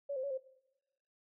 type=tone with pitch steps; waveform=sine; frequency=564 / 520 / 561 / 525 Hz; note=C#5 / C5 / C#5 / C5; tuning=+30 / -11 / +21 / +6 cents; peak=-35 dBFS; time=0.09-0.378 s; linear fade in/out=10 ms; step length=72 ms; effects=noise-tail reverb RT60 0.9 s tail -19 dB re dry